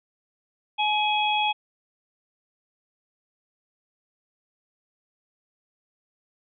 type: tone cluster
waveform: sine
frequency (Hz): 846 / 2526 / 3327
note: G#5 / D#7 / G#7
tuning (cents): +32 / +26 / +2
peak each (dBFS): -23 / -27 / -27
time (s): 0.78-1.53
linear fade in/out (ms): 20
effects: none